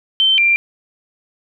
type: tone pair in turn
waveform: sine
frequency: 3100 / 2373 Hz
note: G7 / D7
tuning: -20 / +17 cents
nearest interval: perfect fourth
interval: 463 cents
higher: first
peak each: -10 dBFS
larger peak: neither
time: 0.2-0.38 / 0.38-0.56 s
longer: neither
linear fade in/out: 0 ms
effects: none